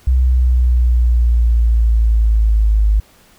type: exponential sweep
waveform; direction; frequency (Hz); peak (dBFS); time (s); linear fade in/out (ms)
sine; down; 64.1 to 51.91; -9; 0.07-3; 5
effects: pink hiss -49 dBFS RMS until 3.38 s